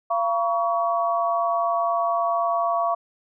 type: tone cluster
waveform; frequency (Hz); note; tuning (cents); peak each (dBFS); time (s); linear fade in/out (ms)
sine; 685 / 955 / 1126; F5 / A#5 / C#6; -34 / +42 / +27; -22 / -30 / -24; 0.1-2.95; 10
effects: none